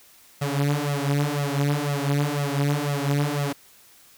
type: tone with flanger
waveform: sawtooth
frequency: 143.4 Hz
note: D3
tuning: 41 cents flat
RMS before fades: -24 dBFS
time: 0.41-3.53 s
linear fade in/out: 10 ms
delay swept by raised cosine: 1.5 to 7.5 ms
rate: 2 Hz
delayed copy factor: +1
effects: white hiss -53 dBFS RMS until 4.17 s